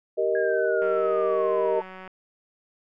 sine chord, Eb major, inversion first, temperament just, 388.9 / 466.7 / 622.3 Hz, G4 / Bb4 / Eb5, -14 / +2 / 0 cents, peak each -26 / -25 / -25 dBFS, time 0.17-1.81 s, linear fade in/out 20 ms
sine linear sweep, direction down, 1654 to 890 Hz, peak -30 dBFS, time 0.35-1.82 s, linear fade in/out 2 ms
click train, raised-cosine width 0.5 ms, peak -27 dBFS, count 236, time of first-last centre 0.82-2.077 s, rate 187 Hz
effects none

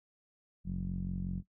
sawtooth tone with low-pass filter, 45.47 Hz, F#1, 29 cents flat, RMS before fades -36 dBFS, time 0.64-1.43 s, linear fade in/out 50 ms, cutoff 180 Hz, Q 6.1, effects noise-tail reverb RT60 0.1 s tail -19 dB re dry

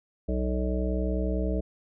harmonic tone with a mistuned harmonic, 62.4 Hz, B1, 19 cents sharp, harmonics 1 / 3 / 5 / 7 / 9 / 10, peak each -27 / -32 / -34 / -35 / -37 / -37 dBFS, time 0.28-1.61 s, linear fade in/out 10 ms, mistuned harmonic 10, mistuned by +23 cents, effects none

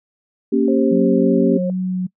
sine chord, G diminished, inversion first, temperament equal, 233.1 / 277.2 / 392 Hz, Bb3 / Db4 / G4, 0 / 0 / 0 cents, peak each -17 / -17 / -18 dBFS, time 0.52-1.58 s, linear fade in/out 10 ms
sine tone with pitch glide, 531 to 539.3 Hz, C5 to C#5, +25 to -48 cents, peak -21 dBFS, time 0.68-1.7 s, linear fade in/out 2 ms, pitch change +27 cents, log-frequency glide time 1.26-1.33 s
sine tone with vibrato, 183.7 Hz, F#3, 12 cents flat, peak -18 dBFS, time 0.91-2.07 s, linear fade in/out 10 ms, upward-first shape sine, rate 1.4 Hz, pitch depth 12 cents each way
effects noise-tail reverb RT60 0.1 s tail -24 dB re dry

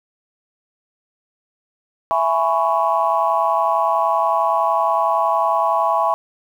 sine chord, C# minor seventh, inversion first, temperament just, 665.2 / 831.5 / 997.9 / 1108.7 Hz, E5 / G#5 / B5 / C#6, +16 / +2 / +18 / 0 cents, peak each -20 dBFS, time 2.11-6.14 s, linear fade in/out 0 ms, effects tanh soft clip ceiling -4 dBFS + 8-bit

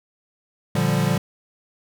square chord, G minor seventh, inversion first, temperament equal, 116.54 / 146.83 / 174.61 / 196 Hz, Bb2 / D3 / F3 / G3, 0 / 0 / 0 / 0 cents, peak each -26 / -23 / -24 / -26 dBFS, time 0.75-1.18 s, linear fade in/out 5 ms, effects none

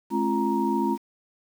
sine tone cluster, 213.3 / 267.5 / 343.9 / 937 Hz, G#3 / C4 / F4 / A#5, +46 / +38 / -27 / +9 cents, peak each -27 dBFS, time 0.1-0.98 s, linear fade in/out 50 ms, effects 8-bit

